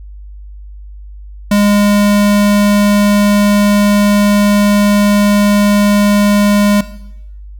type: tone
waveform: square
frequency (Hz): 205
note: G#3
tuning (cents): -22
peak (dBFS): -8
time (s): 1.51-6.81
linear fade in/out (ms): 5
effects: noise-tail reverb RT60 0.9 s tail -17 dB re dry + added 50 Hz sine -28 dBFS peak until 7.59 s